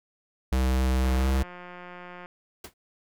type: tone with pitch glide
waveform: square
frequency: 64.6 to 66.11 Hz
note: C2 to C2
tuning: -21 to +19 cents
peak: -22 dBFS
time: 0.52-1.43 s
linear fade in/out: 5 ms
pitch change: +40 cents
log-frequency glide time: 1.17-1.28 s
type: click train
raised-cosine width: 0.5 ms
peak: -28 dBFS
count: 218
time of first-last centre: 1.04-2.259 s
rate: 178 Hz
type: noise with exponential decay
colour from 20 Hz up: pink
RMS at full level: -34 dBFS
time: 2.64-2.74 s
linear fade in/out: 5 ms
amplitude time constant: 20 ms
effects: none